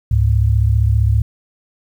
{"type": "tone pair together", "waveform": "sine", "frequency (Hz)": [70.68, 105.9], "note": ["C#2", "G#2"], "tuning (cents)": [34, 34], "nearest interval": "perfect fifth", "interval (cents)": 700, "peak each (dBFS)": [-14, -13], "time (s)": [0.11, 1.22], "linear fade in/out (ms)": 5, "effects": ["8-bit"]}